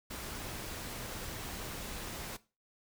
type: noise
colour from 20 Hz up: pink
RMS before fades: -42 dBFS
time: 0.1-2.37 s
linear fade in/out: 10 ms
effects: noise-tail reverb RT60 0.3 s tail -18 dB re dry